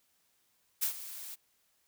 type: noise with ADSR envelope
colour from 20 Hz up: blue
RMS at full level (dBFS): -29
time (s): 0.81-1.36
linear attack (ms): 20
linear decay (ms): 100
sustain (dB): -15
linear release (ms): 24
effects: white hiss -73 dBFS RMS until 1.87 s